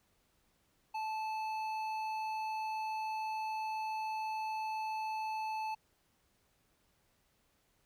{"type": "tone with hard clipping", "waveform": "sine", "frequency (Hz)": 873, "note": "A5", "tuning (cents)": -14, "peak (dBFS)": -37, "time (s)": [0.94, 5.75], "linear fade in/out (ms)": 10, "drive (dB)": 9, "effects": ["pink hiss -74 dBFS RMS until 7.85 s"]}